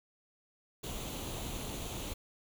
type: noise with comb filter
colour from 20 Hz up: pink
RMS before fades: -40 dBFS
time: 0.83-2.14 s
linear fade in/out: 10 ms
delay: 0.29 ms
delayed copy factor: +0.55
effects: none